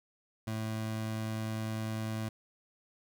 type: tone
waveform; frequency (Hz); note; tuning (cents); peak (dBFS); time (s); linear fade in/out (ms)
25% pulse; 110; A2; 0; -30; 0.47-2.29; 5
effects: none